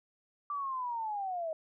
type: linear sweep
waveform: sine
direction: down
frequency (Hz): 1174.7 to 623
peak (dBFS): -33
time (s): 0.5-1.53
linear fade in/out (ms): 2
effects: none